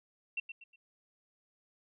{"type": "tone with echo", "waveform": "sine", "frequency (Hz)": 2712, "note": "E7", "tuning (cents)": 49, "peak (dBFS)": -32, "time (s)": [0.37, 0.4], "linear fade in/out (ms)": 5, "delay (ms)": 120, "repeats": 3, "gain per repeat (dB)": -9, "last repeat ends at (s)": 0.76, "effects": []}